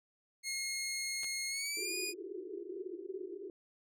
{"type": "tone with pitch glide", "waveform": "15% pulse", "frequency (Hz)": [2154, 2460], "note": ["C7", "D#7"], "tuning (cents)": [50, -20], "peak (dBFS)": -29, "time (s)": [0.43, 2.14], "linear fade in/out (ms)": 50, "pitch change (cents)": 230, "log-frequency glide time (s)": [1.49, 1.95]}
{"type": "clicks", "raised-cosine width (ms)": 0.2, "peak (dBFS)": -31, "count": 2, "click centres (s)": [1.233, 1.244]}
{"type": "band-pass noise", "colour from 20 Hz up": "white", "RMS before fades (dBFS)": -44, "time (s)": [1.77, 3.5], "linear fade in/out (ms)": 2, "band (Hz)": [340, 410], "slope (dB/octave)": 96}
{"effects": []}